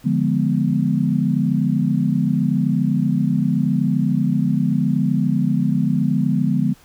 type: chord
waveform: sine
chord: D diminished seventh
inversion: none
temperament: equal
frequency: 146.83 / 174.61 / 207.7 / 246.9 Hz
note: D3 / F3 / Ab3 / Cb4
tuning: 0 / 0 / 0 / 0 cents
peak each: -21 dBFS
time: 0.04-6.74 s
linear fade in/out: 20 ms
effects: pink hiss -51 dBFS RMS until 6.84 s